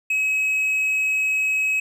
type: tone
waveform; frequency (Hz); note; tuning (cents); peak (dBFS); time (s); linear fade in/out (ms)
triangle; 2556; D#7; +46; -17; 0.1-1.8; 5
effects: none